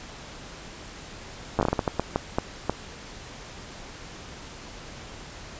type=slowing click train; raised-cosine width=1 ms; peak=-8 dBFS; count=13; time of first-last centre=1.59-2.696 s; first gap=9 ms; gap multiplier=1.38; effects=pink hiss -42 dBFS RMS until 5.59 s + resampled to 16000 Hz